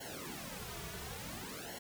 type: noise with flanger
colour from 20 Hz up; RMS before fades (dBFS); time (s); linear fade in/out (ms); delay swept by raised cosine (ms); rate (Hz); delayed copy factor
pink; -45; 0-1.79; 10; 0.81 to 3.81; 0.57; -1
effects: none